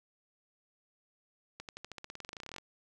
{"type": "accelerating click train", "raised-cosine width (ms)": 0.2, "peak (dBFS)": -26, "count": 22, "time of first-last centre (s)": [1.6, 2.583], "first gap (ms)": 88, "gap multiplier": 0.93, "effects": []}